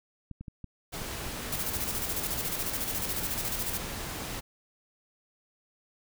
clicks, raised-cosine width 5 ms, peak -28 dBFS, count 9, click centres 0.313 / 0.41 / 0.482 / 0.643 / 1.019 / 1.265 / 1.539 / 1.768 / 1.926 s
pink noise, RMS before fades -37 dBFS, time 0.92-4.41 s, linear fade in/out 20 ms
blue noise with tremolo, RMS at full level -32 dBFS, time 1.52-3.78 s, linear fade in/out 5 ms, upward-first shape square, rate 14 Hz, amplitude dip 60%
effects none

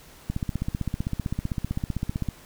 click train, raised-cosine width 5 ms, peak -14 dBFS, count 32, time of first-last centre 0.3-2.287 s, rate 15.6 Hz, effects pink hiss -50 dBFS RMS until 2.45 s

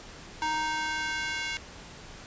square tone with high-pass filter sweep, 311.1 Hz, D#4, in tune, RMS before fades -31 dBFS, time 0.42-1.57 s, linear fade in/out 0 ms, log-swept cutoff 870 to 2100 Hz, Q 1.8, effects pink hiss -46 dBFS RMS until 2.26 s + resampled to 16000 Hz

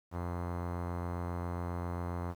sawtooth tone with low-pass filter, 87.4 Hz, F2, 2 cents sharp, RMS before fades -37 dBFS, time 0.11-2.35 s, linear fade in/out 50 ms, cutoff 1100 Hz, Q 2, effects 10-bit

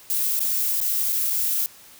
violet noise with dropouts, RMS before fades -23 dBFS, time 0.1-1.66 s, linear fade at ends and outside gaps 0 ms, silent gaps 0.394-0.404 / 0.803-0.813 / 1.123-1.127 / 1.302-1.306 s, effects white hiss -48 dBFS RMS until 1.99 s

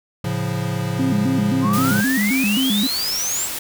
square chord, A augmented, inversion none, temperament equal, 110 / 138.59 / 174.61 Hz, A2 / C#3 / E#3, 0 / 0 / 0 cents, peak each -26 dBFS, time 0.24-2.01 s, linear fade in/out 5 ms
sine tone with vibrato, 233.1 Hz, A#3, in tune, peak -17 dBFS, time 0.99-2.87 s, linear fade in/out 5 ms, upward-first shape square, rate 3.8 Hz, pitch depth 220 cents each way
sine exponential sweep, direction up, 1024 to 7902 Hz, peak -21 dBFS, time 1.61-3.49 s, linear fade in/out 50 ms
white noise, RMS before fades -27 dBFS, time 1.73-3.59 s, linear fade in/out 5 ms
effects none

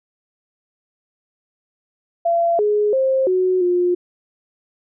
sine tone with pitch steps, 680 / 418 / 529 / 369.5 / 355.5 Hz, F5 / G#4 / C5 / F#4 / F4, -46 / +11 / +19 / -2 / +31 cents, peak -14 dBFS, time 2.25-3.95 s, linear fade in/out 10 ms, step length 340 ms, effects none

